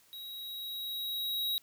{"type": "tone with level ramp", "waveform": "square", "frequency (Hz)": 3831, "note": "A#7", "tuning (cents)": 47, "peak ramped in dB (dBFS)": [-43, -30], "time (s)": [0.13, 1.58], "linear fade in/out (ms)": 0, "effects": ["white hiss -64 dBFS RMS until 1.62 s"]}